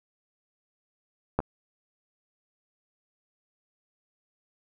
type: clicks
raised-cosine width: 1 ms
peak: -9 / -25 dBFS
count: 2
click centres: 1.39 / 1.403 s
effects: none